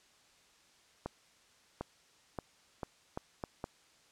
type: accelerating click train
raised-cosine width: 1 ms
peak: -23 dBFS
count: 7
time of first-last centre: 1.06-3.641 s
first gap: 750 ms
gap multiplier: 0.77
effects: white hiss -65 dBFS RMS until 4.11 s + low-pass 7000 Hz 12 dB/octave